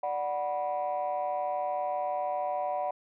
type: chord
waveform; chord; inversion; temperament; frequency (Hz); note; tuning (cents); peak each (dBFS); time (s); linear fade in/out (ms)
sine; B minor; first; equal with one note detuned; 587.3 / 740 / 979.2; D5 / F#5 / B5; 0 / 0 / -15; -32 / -30 / -35; 0.03-2.91; 5
effects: tanh soft clip ceiling -23 dBFS